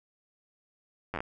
slowing click train, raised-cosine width 0.5 ms, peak -18 dBFS, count 6, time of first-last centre 1.14-1.205 s, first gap 10 ms, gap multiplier 1.13, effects none

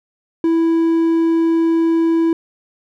triangle tone, 329.6 Hz, E4, in tune, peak -10 dBFS, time 0.44-2.33 s, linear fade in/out 2 ms, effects none

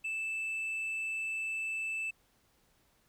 sine tone with tanh clipping, 2637 Hz, E7, in tune, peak -34 dBFS, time 0.04-2.11 s, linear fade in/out 10 ms, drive 3 dB, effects pink hiss -70 dBFS RMS until 3.08 s

